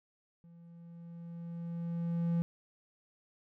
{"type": "tone with level ramp", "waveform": "triangle", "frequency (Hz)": 169.4, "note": "E3", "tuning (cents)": 48, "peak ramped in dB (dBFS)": [-52, -25], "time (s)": [0.44, 2.42], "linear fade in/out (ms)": 0, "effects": []}